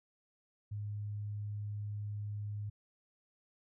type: tone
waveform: sine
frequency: 103.83 Hz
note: G#2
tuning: in tune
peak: -37 dBFS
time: 0.71-2.7 s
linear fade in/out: 10 ms
effects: none